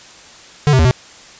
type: tone with pitch steps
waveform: square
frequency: 147.7 / 130.4 / 80 / 126.8 Hz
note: D3 / C3 / D#2 / B2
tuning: +10 / -5 / +49 / +46 cents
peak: -9 dBFS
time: 0.67-0.91 s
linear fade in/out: 0 ms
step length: 60 ms
effects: white hiss -40 dBFS RMS until 1.39 s + resampled to 16000 Hz